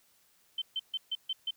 sine tone bursts, 3090 Hz, G7, 26 cents flat, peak -30 dBFS, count 6, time 0.58-1.508 s, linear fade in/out 5 ms, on 38 ms, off 140 ms, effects white hiss -67 dBFS RMS until 1.56 s

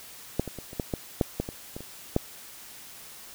clicks, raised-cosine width 2 ms, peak -10 / -21 / -24 / -28 / -14 / -14 / -8 / -13 / -21 / -23 / -27 / -8 dBFS, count 12, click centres 0.396 / 0.477 / 0.587 / 0.731 / 0.798 / 0.938 / 1.212 / 1.4 / 1.489 / 1.765 / 1.806 / 2.164 s, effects white hiss -46 dBFS RMS until 3.34 s

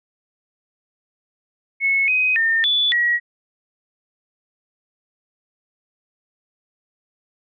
sine tone with pitch steps, 2194 / 2514 / 1815 / 3459 / 1912 Hz, C#7 / D#7 / A#6 / A7 / A#6, -18 / +17 / -47 / -30 / +43 cents, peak -15 dBFS, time 1.8-3.2 s, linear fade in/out 50 ms, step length 280 ms, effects none

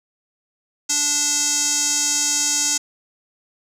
square tone with band-pass filter, 292 Hz, D4, 10 cents flat, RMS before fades -20 dBFS, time 0.89-2.78 s, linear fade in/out 10 ms, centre 6700 Hz, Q 5, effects none

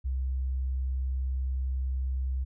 sine tone, 65.1 Hz, C2, 8 cents flat, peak -27 dBFS, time 0.04-2.45 s, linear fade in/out 20 ms, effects none

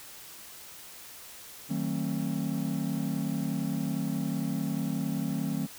triangle chord, D# diminished seventh, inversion none, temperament just, 155.56 / 186.68 / 224 / 268.8 Hz, D#3 / F#3 / A3 / C4, 0 / +16 / +31 / +47 cents, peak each -32 dBFS, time 1.69-5.67 s, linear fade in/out 20 ms, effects white hiss -47 dBFS RMS until 5.78 s

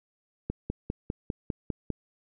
click train, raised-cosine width 3 ms, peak -17 dBFS, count 8, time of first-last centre 0.5-1.903 s, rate 4.99 Hz, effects none

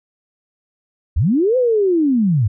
sine linear two-way sweep, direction up then down, 55 to 520 to 92.4 Hz, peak -12 dBFS, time 1.16-2.48 s, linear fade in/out 10 ms, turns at 1.57 s, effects none

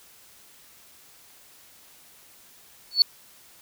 sine tone with exponential growth, 4435 Hz, C#8, in tune, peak -8 dBFS, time 2.91-3.02 s, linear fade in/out 1 ms, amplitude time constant 23 ms, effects tanh soft clip ceiling -7 dBFS + white hiss -53 dBFS RMS until 3.61 s

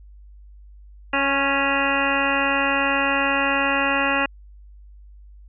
harmonic tone with a mistuned harmonic, 277.2 Hz, C#4, in tune, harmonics 1 / 2 / 3 / 4 / 5 / 6 / 7 / 9 / 10, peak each -27 / -27 / -27 / -27 / -27 / -27 / -27 / -27 / -27 dBFS, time 1.13-4.26 s, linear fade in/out 5 ms, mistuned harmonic 4, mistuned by -17 cents, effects added 50 Hz sine -42 dBFS peak until 5.48 s

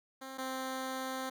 10% pulse tone pair in turn, 265.1 / 261.8 Hz, C4 / C4, +23 / +1 cents, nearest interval unison, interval 22 cents, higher first, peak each -35 / -28 dBFS, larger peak second, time 0.21-0.38 / 0.38-1.3 s, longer second, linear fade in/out 10 ms, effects none

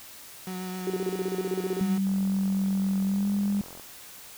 35% pulse tone with vibrato, 184.3 Hz, F#3, 7 cents flat, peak -31 dBFS, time 0.47-1.98 s, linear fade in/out 2 ms, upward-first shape triangle, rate 7.6 Hz, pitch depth 19 cents each way
sine tone bursts, 380 Hz, F#4, 46 cents sharp, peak -25 dBFS, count 15, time 0.87-1.797 s, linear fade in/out 2 ms, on 31 ms, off 33 ms
sine tone with pitch glide, 193.7 to 201.2 Hz, G3 to G3, -20 to +45 cents, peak -23 dBFS, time 1.81-3.61 s, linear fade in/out 0 ms, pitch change +65 cents, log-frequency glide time 3.05-3.28 s
click train, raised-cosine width 1 ms, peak -31 dBFS, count 77, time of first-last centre 2.07-3.797 s, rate 44 Hz
effects white hiss -46 dBFS RMS until 4.37 s

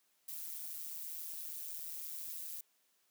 violet noise with amplitude modulation, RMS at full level -41 dBFS, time 0.28-2.61 s, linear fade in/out 5 ms, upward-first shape sine, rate 159 Hz, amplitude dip 75%, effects white hiss -75 dBFS RMS until 3.1 s + high-pass 200 Hz 12 dB/octave

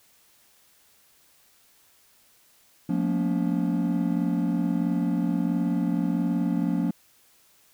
triangle tone cluster, 177.7 / 220.6 / 239.3 / 283.8 Hz, F3 / A3 / A#3 / C#4, +30 / +5 / +46 / +41 cents, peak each -24 / -29 / -27 / -26 dBFS, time 2.89-6.91 s, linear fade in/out 5 ms, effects white hiss -60 dBFS RMS until 7.73 s

